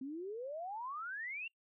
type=exponential sweep; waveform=sine; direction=up; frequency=255.7 to 2794 Hz; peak=-40 dBFS; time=0.01-1.48 s; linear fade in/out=5 ms; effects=noise-tail reverb RT60 0.1 s tail -24 dB re dry